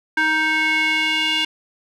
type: tone with band-pass filter sweep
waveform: square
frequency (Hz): 313.4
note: D#4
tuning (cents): +13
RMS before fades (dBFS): -19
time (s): 0.17-1.45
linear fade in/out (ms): 5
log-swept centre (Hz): 1700 to 2900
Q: 3.7
effects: none